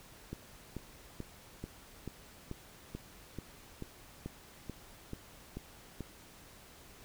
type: click train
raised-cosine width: 3 ms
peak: -27 dBFS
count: 14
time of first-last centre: 0.33-6.007 s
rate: 2.29 Hz
effects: pink hiss -56 dBFS RMS until 7.04 s